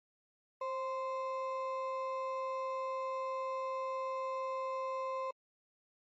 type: ring-modulated tone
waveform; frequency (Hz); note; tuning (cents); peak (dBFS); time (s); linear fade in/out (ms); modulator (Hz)
triangle; 784; G5; 0; -30; 0.61-5.31; 5; 255
effects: MP3 32 kbps